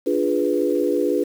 sine chord, D diminished seventh, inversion none, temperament equal, 293.7 / 349.2 / 415.3 / 493.9 Hz, D4 / F4 / Ab4 / Cb5, 0 / 0 / 0 / 0 cents, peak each -23 dBFS, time 0.06-1.24 s, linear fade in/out 10 ms, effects 7-bit

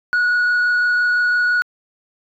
sine tone with frequency modulation, 1460 Hz, F#6, 24 cents flat, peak -11 dBFS, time 0.13-1.62 s, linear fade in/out 0 ms, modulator 25.9 Hz, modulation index 0.57, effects tanh soft clip ceiling -13 dBFS

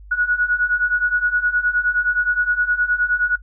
sine beating tone pair, 1456 / 1465.6 Hz, F#6 / F#6, -28 / -17 cents, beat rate 9.6 Hz, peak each -21 / -18 dBFS, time 0.11-3.36 s, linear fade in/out 10 ms, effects noise-tail reverb RT60 0.1 s tail -18 dB re dry + added 50 Hz sine -38 dBFS peak until 3.42 s

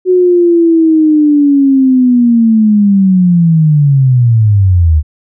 sine linear sweep, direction down, 370 to 73.42 Hz, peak -4 dBFS, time 0.05-5.03 s, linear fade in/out 50 ms, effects none

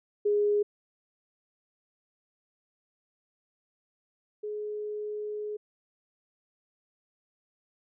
sine tone pair in turn, 413.7 / 420.9 Hz, G#4 / G#4, -7 / +23 cents, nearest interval unison, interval 30 cents, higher second, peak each -22 / -32 dBFS, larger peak first, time 0.25-0.63 / 4.43-5.57 s, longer second, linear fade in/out 10 ms, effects none

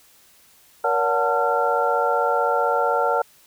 sine tone cluster, 472.3 / 568 / 733 / 887 / 1373 Hz, A#4 / C#5 / F#5 / A5 / F6, +23 / +42 / -16 / +14 / -30 cents, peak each -24 dBFS, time 0.84-3.22 s, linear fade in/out 5 ms, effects white hiss -54 dBFS RMS until 3.46 s

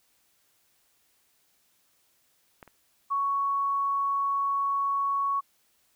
clicks, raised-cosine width 0.5 ms, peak -29 / -36 dBFS, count 2, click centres 2.628 / 2.677 s
sine tone, 1113 Hz, C#6, 7 cents sharp, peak -24 dBFS, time 3.1-5.41 s, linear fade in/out 20 ms
effects white hiss -68 dBFS RMS until 5.95 s

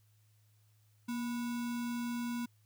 sine tone with sample-and-hold, 237.6 Hz, A#3, 33 cents sharp, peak -34 dBFS, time 1.08-2.46 s, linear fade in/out 10 ms, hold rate 1225 Hz, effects added 106 Hz sine -65 dBFS peak until 2.65 s + white hiss -75 dBFS RMS until 2.65 s

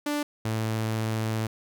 sawtooth tone pair in turn, 293.7 / 110.65 Hz, D4 / A2, 0 / +10 cents, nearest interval octave + perfect fourth, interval 1690 cents, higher first, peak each -22 dBFS, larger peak neither, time 0.06-0.23 / 0.45-1.47 s, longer second, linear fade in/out 5 ms, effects none

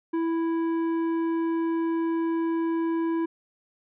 sine tone with tanh clipping, 330 Hz, E4, 2 cents sharp, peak -25 dBFS, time 0.13-3.26 s, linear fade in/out 10 ms, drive 10 dB, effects none

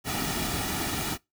pink noise with comb filter, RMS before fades -30 dBFS, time 0.04-1.18 s, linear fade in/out 50 ms, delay 1.9 ms, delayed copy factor -0.6, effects noise-tail reverb RT60 0.2 s tail -23 dB re dry

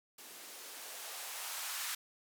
violet noise with band-pass filter sweep, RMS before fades -44 dBFS, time 0.18-1.95 s, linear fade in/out 5 ms, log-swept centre 250 to 1300 Hz, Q 1.3, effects none

